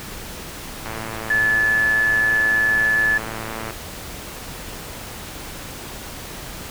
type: click train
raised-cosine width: 0.5 ms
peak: -15 dBFS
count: 317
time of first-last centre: 0.86-3.707 s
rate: 111 Hz
type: tone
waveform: sine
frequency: 1727 Hz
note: A6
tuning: 33 cents flat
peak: -15 dBFS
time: 1.3-3.18 s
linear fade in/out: 5 ms
effects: pink hiss -34 dBFS RMS until 6.7 s